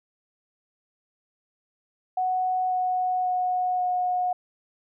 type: tone with pitch steps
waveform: sine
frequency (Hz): 740 / 735.3 / 730.7 / 726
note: F#5 / F#5 / F#5 / F#5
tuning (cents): 0 / -11 / -22 / -33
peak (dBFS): -22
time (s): 2.17-4.33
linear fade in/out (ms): 5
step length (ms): 540
effects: none